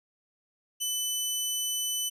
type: tone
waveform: 15% pulse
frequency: 3000 Hz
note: F#7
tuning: 23 cents sharp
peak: -21 dBFS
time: 0.8-2.1 s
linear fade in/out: 20 ms
effects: resampled to 32000 Hz